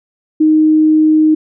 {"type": "tone", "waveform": "sine", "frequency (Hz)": 310.8, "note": "D#4", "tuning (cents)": -2, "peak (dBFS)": -6, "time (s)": [0.4, 1.35], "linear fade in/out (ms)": 10, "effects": []}